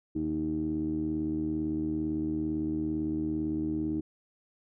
15% pulse tone with low-pass filter, 77.8 Hz, D#2, in tune, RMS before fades -31 dBFS, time 0.15-4.01 s, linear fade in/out 10 ms, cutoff 330 Hz, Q 9.7, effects none

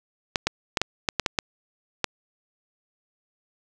clicks, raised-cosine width 0.2 ms, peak -4 dBFS, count 9, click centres 0.358 / 0.47 / 0.772 / 0.816 / 1.088 / 1.197 / 1.262 / 1.388 / 2.043 s, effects none

